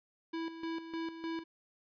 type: tone with tremolo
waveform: square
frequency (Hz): 328.5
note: E4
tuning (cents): -6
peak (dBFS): -36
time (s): 0.33-1.44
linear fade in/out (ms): 10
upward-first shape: square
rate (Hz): 3.3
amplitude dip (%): 65
effects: resampled to 11025 Hz + 13-bit